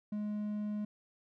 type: tone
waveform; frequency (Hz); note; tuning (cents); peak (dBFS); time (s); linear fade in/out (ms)
triangle; 209.5; G#3; +15; -32; 0.12-0.85; 5
effects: none